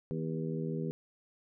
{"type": "harmonic tone with a mistuned harmonic", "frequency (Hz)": 79.9, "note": "D#2", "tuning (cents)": 47, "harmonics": [2, 3, 4, 5, 6], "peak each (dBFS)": [-35, -39, -44, -40, -43], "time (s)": [0.11, 0.91], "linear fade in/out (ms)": 0, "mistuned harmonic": 6, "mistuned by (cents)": 20, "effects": []}